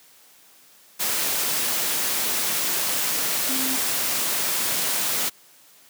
sine tone in noise, 261.6 Hz, C4, in tune, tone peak -29 dBFS, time 3.48-3.77 s, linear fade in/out 20 ms, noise white, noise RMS -24 dBFS, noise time 0.99-5.3 s, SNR -8 dB, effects white hiss -53 dBFS RMS until 5.89 s + high-pass 150 Hz 12 dB/octave

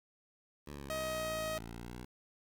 10% pulse exponential two-way sweep, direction down then up, 74.2 to 54.4 to 62.3 Hz, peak -36 dBFS, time 0.66-2.06 s, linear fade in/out 20 ms, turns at 1.46 s
sawtooth tone, 630 Hz, D#5, 21 cents sharp, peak -32 dBFS, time 0.9-1.58 s, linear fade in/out 0 ms
effects 10-bit

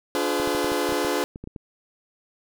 sawtooth chord, D diminished seventh, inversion none, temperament just, 293.7 / 352.4 / 422.9 / 507.5 Hz, D4 / F4 / Ab4 / Cb5, 0 / +16 / +31 / +47 cents, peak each -24 dBFS, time 0.15-1.24 s, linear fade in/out 0 ms
clicks, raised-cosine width 3 ms, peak -23 dBFS, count 12, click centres 0.399 / 0.475 / 0.549 / 0.645 / 0.719 / 0.892 / 0.923 / 1.048 / 1.359 / 1.44 / 1.474 / 1.562 s
effects none

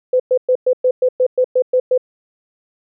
sine tone bursts, 507 Hz, B4, 45 cents sharp, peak -10 dBFS, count 11, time 0.13-1.978 s, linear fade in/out 5 ms, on 68 ms, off 110 ms, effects none

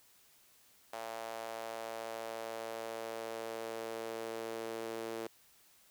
sawtooth tone with high-pass filter sweep, 113.4 Hz, A#2, 47 cents flat, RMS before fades -42 dBFS, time 0.93-5.27 s, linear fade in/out 0 ms, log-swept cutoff 670 to 400 Hz, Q 2.7, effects white hiss -65 dBFS RMS until 5.9 s

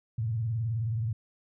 sine tone with vibrato, 113 Hz, A2, 47 cents sharp, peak -27 dBFS, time 0.18-1.13 s, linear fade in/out 5 ms, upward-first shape sine, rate 19 Hz, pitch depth 140 cents each way, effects none

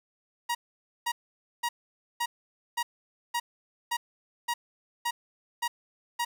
sawtooth tone bursts, 950 Hz, A#5, 33 cents sharp, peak -23 dBFS, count 11, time 0.49-6.25 s, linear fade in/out 10 ms, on 60 ms, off 510 ms, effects none

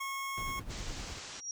25% pulse tone, 1091 Hz, C#6, 28 cents flat, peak -32 dBFS, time 0-0.6 s, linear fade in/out 10 ms
brown noise with tremolo, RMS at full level -40 dBFS, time 0.37-1.19 s, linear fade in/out 5 ms, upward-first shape sine, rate 9.9 Hz, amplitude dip 50%
white low-pass noise, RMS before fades -46 dBFS, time 0.69-1.41 s, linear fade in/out 20 ms, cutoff 7300 Hz, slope 48 dB/octave
sine tone with exponential growth, 5690 Hz, F8, 31 cents sharp, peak -33 dBFS, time 1.21-1.51 s, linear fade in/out 1 ms, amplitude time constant 64 ms
effects none

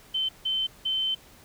sine tone bursts at uneven times, 3080 Hz, G7, 31 cents flat, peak -24 dBFS, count 3, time 0.14-0.29 / 0.45-0.67 / 0.85-1.15 s, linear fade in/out 10 ms, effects pink hiss -53 dBFS RMS until 1.44 s

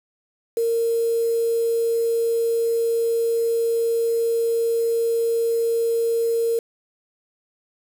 sine tone with quantisation, 461.3 Hz, A#4, 18 cents flat, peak -18 dBFS, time 0.57-6.59 s, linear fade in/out 2 ms, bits 6, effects none

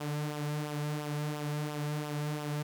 sawtooth tone with flanger, 148.9 Hz, D3, 24 cents sharp, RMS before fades -35 dBFS, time 0-2.63 s, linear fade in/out 10 ms, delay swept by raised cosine 0.45 to 4.05 ms, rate 2.9 Hz, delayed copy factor -0.55, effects none

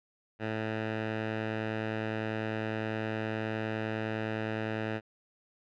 10% pulse tone with low-pass filter, 109.8 Hz, A2, 3 cents flat, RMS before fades -34 dBFS, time 0.39-5.01 s, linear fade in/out 50 ms, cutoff 2300 Hz, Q 1.6, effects none

